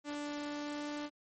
sawtooth tone with pitch glide, 292.7 to 294.4 Hz, D4 to D4, -6 to +4 cents, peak -34 dBFS, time 0.04-1.1 s, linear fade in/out 50 ms, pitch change +10 cents, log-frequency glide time 0.44-0.95 s, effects MP3 32 kbps

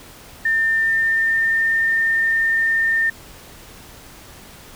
sine tone with pitch glide, 1800 to 1811.5 Hz, A6 to A6, +39 to +50 cents, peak -15 dBFS, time 0.45-3.1 s, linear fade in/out 5 ms, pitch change +11 cents, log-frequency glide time 0.71-1.8 s, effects pink hiss -42 dBFS RMS until 4.75 s

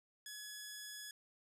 10% pulse tone, 1691 Hz, G#6, 31 cents sharp, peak -38 dBFS, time 0.26-1.11 s, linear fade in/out 2 ms, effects none

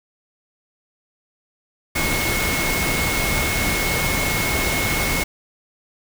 sine tone in noise, 2178 Hz, C#7, 31 cents flat, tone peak -24 dBFS, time 1.95-5.24 s, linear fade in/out 10 ms, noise pink, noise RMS -22 dBFS, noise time 1.95-5.24 s, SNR -5 dB, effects none

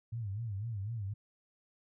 sine tone with vibrato, 106.8 Hz, G#2, 49 cents sharp, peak -35 dBFS, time 0.12-1.14 s, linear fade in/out 10 ms, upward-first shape sine, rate 4 Hz, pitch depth 180 cents each way, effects none

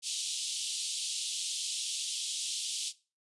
pink band-pass noise, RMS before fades -36 dBFS, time 0.02-2.93 s, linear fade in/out 50 ms, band 3000 to 10000 Hz, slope 48 dB/octave, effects noise-tail reverb RT60 0.3 s tail -18 dB re dry + resampled to 24000 Hz

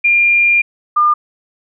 sine tone pair in turn, 2400 / 1205.6 Hz, D7 / D6, +37 / +45 cents, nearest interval octave, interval 1192 cents, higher first, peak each -8 / -8 dBFS, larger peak neither, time 0.04-0.62 / 0.96-1.14 s, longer first, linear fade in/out 10 ms, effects none

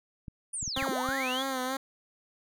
clicks, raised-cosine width 5 ms, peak -28 dBFS, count 6, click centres 0.282 / 0.628 / 0.678 / 0.775 / 0.826 / 1.089 s
sine linear two-way sweep, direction down then up, 9700 to 168.8 to 3514 Hz, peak -32 dBFS, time 0.53-1.43 s, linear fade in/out 10 ms, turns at 0.89 s
10% pulse tone with vibrato, 261.6 Hz, C4, in tune, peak -22 dBFS, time 0.76-1.77 s, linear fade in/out 5 ms, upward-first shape sine, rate 3.2 Hz, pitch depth 57 cents each way
effects none

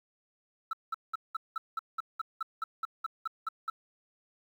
sine tone bursts, 1319 Hz, E6, 1 cent sharp, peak -27 dBFS, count 15, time 0.71-3.7 s, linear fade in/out 5 ms, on 22 ms, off 190 ms, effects tanh soft clip ceiling -29 dBFS + 10-bit

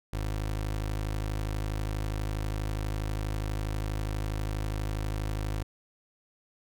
25% pulse tone, 52.3 Hz, G#1, 13 cents sharp, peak -26 dBFS, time 0.13-5.63 s, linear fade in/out 5 ms, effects none

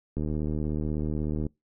click train, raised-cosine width 3 ms, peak -18 dBFS, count 100, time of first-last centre 0.17-1.466 s, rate 76.4 Hz, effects noise-tail reverb RT60 0.2 s tail -25 dB re dry

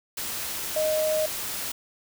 sine tone in noise, 621 Hz, D#5, 3 cents flat, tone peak -22 dBFS, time 0.76-1.26 s, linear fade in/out 5 ms, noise white, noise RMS -32 dBFS, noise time 0.17-1.72 s, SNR +7 dB, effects none

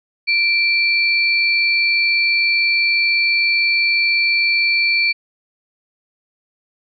sine tone pair together, 2349 / 4434 Hz, D7 / C#8, 0 / 0 cents, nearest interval major seventh, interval 1100 cents, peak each -14 / -20 dBFS, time 0.27-5.13 s, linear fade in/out 20 ms, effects none

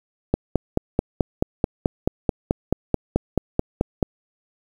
click train, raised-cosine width 2 ms, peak -4 dBFS, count 18, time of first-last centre 0.34-4.028 s, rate 4.61 Hz, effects 7-bit

